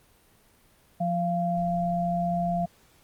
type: tone pair together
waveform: sine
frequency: 175.16 / 690 Hz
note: F3 / F5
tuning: +5 / -21 cents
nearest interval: 2 octaves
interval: 2374 cents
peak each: -27 / -26 dBFS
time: 1-2.66 s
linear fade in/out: 10 ms
effects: pink hiss -60 dBFS RMS until 3.03 s + Opus 32 kbps